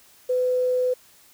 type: tone with quantisation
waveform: sine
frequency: 503 Hz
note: B4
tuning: 32 cents sharp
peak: -19 dBFS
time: 0.29-0.94 s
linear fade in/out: 10 ms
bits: 8
effects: white hiss -54 dBFS RMS until 1.33 s